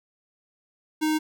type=tone; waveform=square; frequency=310 Hz; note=D#4; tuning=6 cents flat; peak=-22 dBFS; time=1.01-1.19 s; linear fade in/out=20 ms; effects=none